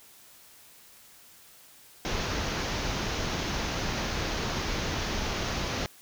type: low-pass noise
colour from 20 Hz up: pink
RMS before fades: -31 dBFS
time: 2.05-5.86 s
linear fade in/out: 0 ms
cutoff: 6600 Hz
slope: 96 dB/octave
effects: white hiss -54 dBFS RMS until 6.01 s